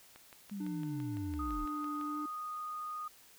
click train, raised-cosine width 0.3 ms, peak -36 dBFS, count 12, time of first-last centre 0.16-2.012 s, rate 5.94 Hz
sine linear sweep, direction down, 207.7 to 30.87 Hz, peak -38 dBFS, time 0.51-1.66 s, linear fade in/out 10 ms
triangle tone with vibrato, 298 Hz, D4, 25 cents sharp, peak -36 dBFS, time 0.6-2.26 s, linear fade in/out 5 ms, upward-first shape sine, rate 1.3 Hz, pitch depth 12 cents each way
sine tone with pitch glide, 1244.5 to 1234.5 Hz, D#6 to D#6, 0 to -14 cents, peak -38 dBFS, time 1.39-3.08 s, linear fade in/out 5 ms, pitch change -14 cents, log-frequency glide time 1.94-2.7 s
effects white hiss -60 dBFS RMS until 3.38 s

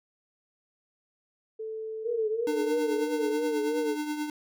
sine tone with pitch glide, 440 to 471.6 Hz, A4 to A#4, 0 to +20 cents, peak -33 dBFS, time 1.59-3.32 s, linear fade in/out 10 ms, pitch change +120 cents, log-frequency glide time 2.45-2.51 s
sine tone with vibrato, 451.5 Hz, A4, 45 cents sharp, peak -27 dBFS, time 2.03-3.97 s, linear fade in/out 50 ms, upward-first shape triangle, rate 3 Hz, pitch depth 120 cents each way
square tone with tremolo, 300 Hz, D4, 37 cents sharp, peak -28 dBFS, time 2.47-4.3 s, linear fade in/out 2 ms, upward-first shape triangle, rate 9.3 Hz, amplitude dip 60%
effects none

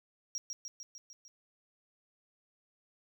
triangle tone with echo, 5640 Hz, F8, 16 cents sharp, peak -33 dBFS, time 0.35-0.38 s, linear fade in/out 0 ms, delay 150 ms, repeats 6, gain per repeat -3 dB, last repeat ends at 1.28 s, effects none

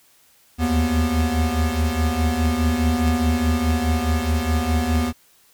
square tone cluster, 76 / 80.8 / 242.8 Hz, D#2 / E2 / B3, -40 / -34 / -29 cents, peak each -23 dBFS, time 0.58-5.13 s, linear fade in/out 50 ms, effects white hiss -56 dBFS RMS until 5.53 s

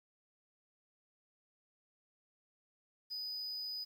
triangle tone, 4978 Hz, D#8, in tune, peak -38 dBFS, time 3.1-3.85 s, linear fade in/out 20 ms, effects 11-bit

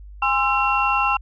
sine tone cluster, 817 / 1045 / 1336 / 2735 Hz, G#5 / C6 / E6 / F7, -29 / -2 / +23 / -37 cents, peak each -22 dBFS, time 0.22-1.17 s, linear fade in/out 5 ms, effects tanh soft clip ceiling -6 dBFS + added 50 Hz sine -37 dBFS peak until 1.21 s

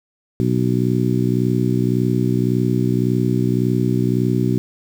harmonic tone, 61.8 Hz, B1, 2 cents sharp, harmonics 2 / 3 / 4 / 5 / 6, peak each -19 / -21 / -22 / -23 / -24 dBFS, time 0.4-4.58 s, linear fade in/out 0 ms, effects 7-bit

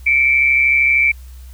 sine tone pair together, 2195 / 2328 Hz, C#7 / D7, -18 / -16 cents, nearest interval minor second, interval 102 cents, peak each -18 / -11 dBFS, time 0.06-1.12 s, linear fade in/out 10 ms, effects added 63 Hz sine -33 dBFS peak until 1.53 s + white hiss -50 dBFS RMS until 1.53 s

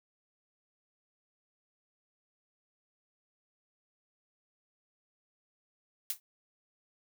blue noise with exponential decay, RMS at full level -30 dBFS, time 6.1-6.2 s, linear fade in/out 1 ms, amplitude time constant 21 ms, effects none

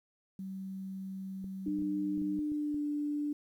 sine tone, 191.3 Hz, G3, 42 cents flat, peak -38 dBFS, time 0.39-2.39 s, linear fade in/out 2 ms
clicks, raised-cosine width 3 ms, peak -36 dBFS, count 9, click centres 1.443 / 1.682 / 1.789 / 1.821 / 2.177 / 2.217 / 2.392 / 2.519 / 2.744 s
sine tone with pitch glide, 300.9 to 293.9 Hz, D4 to D4, +42 to +1 cents, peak -31 dBFS, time 1.66-3.33 s, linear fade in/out 5 ms, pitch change -41 cents, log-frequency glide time 2.36-2.82 s
effects 11-bit

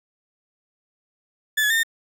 35% pulse tone with pitch steps, 1740 / 1697 / 1811 / 1823 Hz, A6 / G#6 / A6 / A#6, -20 / +37 / +49 / -39 cents, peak -16 dBFS, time 1.57-1.834 s, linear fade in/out 10 ms, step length 66 ms, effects none

